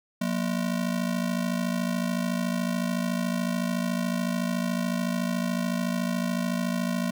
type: ring-modulated tone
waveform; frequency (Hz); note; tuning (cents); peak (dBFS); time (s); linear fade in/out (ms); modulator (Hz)
square; 209.4; G#3; +15; -23; 0.21-7.11; 5; 26.9
effects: none